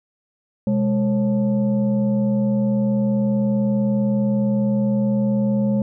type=tone with frequency modulation; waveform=sine; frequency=207.7 Hz; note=G#3; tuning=in tune; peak=-16 dBFS; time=0.67-5.82 s; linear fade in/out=2 ms; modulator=335 Hz; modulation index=0.65; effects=none